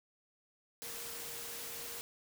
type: tone in noise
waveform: sine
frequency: 468.5 Hz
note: A#4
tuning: 9 cents sharp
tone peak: -54 dBFS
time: 0.82-2.01 s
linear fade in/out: 0 ms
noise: white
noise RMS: -44 dBFS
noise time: 0.82-2.01 s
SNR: -13 dB
effects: none